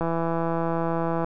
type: click train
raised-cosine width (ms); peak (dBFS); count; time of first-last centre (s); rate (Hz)
1; -13; 206; 0.01-1.245; 166
effects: none